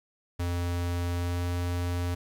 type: tone with pitch glide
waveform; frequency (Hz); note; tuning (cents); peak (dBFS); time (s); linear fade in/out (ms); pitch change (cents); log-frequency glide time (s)
square; 87.31 to 87.97; F2 to F2; 0 to +13; -28; 0.39-2.15; 10; +13; 1.16-1.45
effects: 10-bit